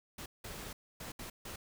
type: noise bursts at uneven times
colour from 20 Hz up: pink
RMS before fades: -45 dBFS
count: 5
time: 0.18-0.26 / 0.44-0.73 / 1-1.12 / 1.19-1.3 / 1.45-1.56 s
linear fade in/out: 5 ms
effects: none